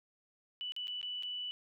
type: tone with dropouts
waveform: sine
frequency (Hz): 2969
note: F#7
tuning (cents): +5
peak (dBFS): -37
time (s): 0.61-1.51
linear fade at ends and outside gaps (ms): 0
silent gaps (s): 0.721-0.764 / 0.872-0.88 / 1.014-1.029 / 1.225-1.233
effects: none